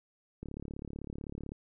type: click train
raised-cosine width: 3 ms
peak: -28 dBFS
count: 40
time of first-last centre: 0.43-1.519 s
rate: 35.8 Hz
effects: none